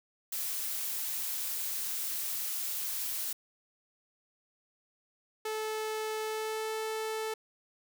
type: noise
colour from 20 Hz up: blue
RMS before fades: -35 dBFS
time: 0.32-3.33 s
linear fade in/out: 5 ms
type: tone with pitch glide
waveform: sawtooth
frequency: 434.8 to 438.8 Hz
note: A4 to A4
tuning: -21 to -5 cents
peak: -29 dBFS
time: 5.45-7.34 s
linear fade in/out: 5 ms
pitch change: +16 cents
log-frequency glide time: 6.22-6.73 s
effects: none